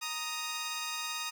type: tone pair together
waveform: 10% pulse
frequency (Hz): 930.7 / 1247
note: A#5 / D#6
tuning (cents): -3 / +3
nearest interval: perfect fourth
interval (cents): 506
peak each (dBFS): -31 / -28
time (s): 0.01-1.31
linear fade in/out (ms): 20
effects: none